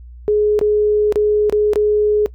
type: tone with dropouts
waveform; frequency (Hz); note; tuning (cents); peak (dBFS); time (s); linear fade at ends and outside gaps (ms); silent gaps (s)
sine; 420.4; G#4; +21; -11; 0.28-2.26; 0; 0.591-0.613 / 1.124-1.158 / 1.497-1.525 / 1.734-1.758
effects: noise-tail reverb RT60 0.1 s tail -20 dB re dry + added 60 Hz sine -34 dBFS peak until 2.34 s